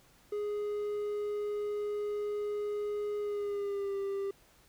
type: tone with pitch glide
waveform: triangle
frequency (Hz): 415.3 to 395.2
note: G#4 to G4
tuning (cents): 0 to +14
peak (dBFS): -30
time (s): 0.32-4.31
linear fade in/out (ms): 5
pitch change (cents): -86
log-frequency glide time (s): 3.2-3.96
effects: pink hiss -63 dBFS RMS until 4.68 s